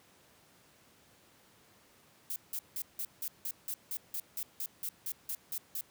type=noise bursts; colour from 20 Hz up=violet; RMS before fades=-37 dBFS; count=16; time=2.3-5.81 s; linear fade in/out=2 ms; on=60 ms; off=170 ms; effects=pink hiss -63 dBFS RMS until 5.9 s + high-pass 100 Hz 12 dB/octave